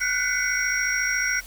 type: tone cluster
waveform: sine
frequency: 1455 / 1509 / 2009 / 2227 / 5630 Hz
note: F#6 / F#6 / B6 / C#7 / F8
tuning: -29 / +34 / +29 / +7 / +13 cents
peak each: -28 dBFS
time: 0-1.41 s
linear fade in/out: 20 ms
effects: added 41 Hz sine -44 dBFS peak until 1.46 s + white hiss -45 dBFS RMS until 1.46 s